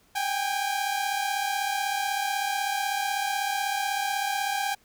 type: tone pair together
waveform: sawtooth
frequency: 780 / 816.1 Hz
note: G5 / G#5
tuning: -9 / -31 cents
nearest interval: minor second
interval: 78 cents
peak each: -25 dBFS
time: 0.15-4.75 s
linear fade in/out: 10 ms
effects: pink hiss -62 dBFS RMS until 4.84 s